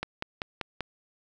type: click train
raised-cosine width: 0.3 ms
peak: -15 dBFS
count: 5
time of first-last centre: 0.03-0.807 s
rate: 5.15 Hz
effects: none